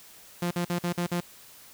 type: tone bursts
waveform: sawtooth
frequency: 174.61 Hz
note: F3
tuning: in tune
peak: -22 dBFS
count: 6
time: 0.42-1.205 s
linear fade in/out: 5 ms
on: 90 ms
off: 49 ms
effects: white hiss -51 dBFS RMS until 1.73 s